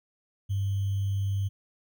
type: tone with sample-and-hold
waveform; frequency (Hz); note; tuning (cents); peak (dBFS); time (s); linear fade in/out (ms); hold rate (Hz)
sine; 98.4; G2; +7; -25; 0.49-1.49; 20; 3150
effects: none